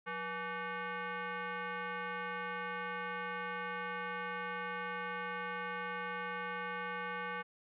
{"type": "tone with frequency modulation", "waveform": "sine", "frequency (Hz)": 181.5, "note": "F#3", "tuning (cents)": -33, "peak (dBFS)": -37, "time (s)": [0.06, 7.43], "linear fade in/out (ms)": 20, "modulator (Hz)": 666, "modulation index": 2.9, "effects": []}